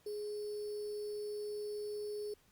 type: tone with sample-and-hold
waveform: sine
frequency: 417.5 Hz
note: G#4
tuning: 9 cents sharp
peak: -38 dBFS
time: 0.06-2.34 s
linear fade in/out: 5 ms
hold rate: 4900 Hz
effects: pink hiss -69 dBFS RMS until 2.51 s + Opus 48 kbps

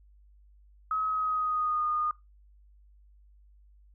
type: tone with pitch glide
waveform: sine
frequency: 1276 to 1225.4 Hz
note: D#6 to D#6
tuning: +43 to -27 cents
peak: -26 dBFS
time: 0.91-2.11 s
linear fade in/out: 2 ms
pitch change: -70 cents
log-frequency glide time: 1.06-1.85 s
effects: noise-tail reverb RT60 0.2 s tail -19 dB re dry + added 50 Hz sine -55 dBFS peak until 3.94 s

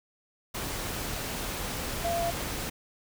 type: tone in noise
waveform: sine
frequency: 682 Hz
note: F5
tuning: 41 cents flat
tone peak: -27 dBFS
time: 2.04-2.31 s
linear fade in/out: 10 ms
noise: pink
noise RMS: -34 dBFS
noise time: 0.54-2.7 s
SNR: +4 dB
effects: none

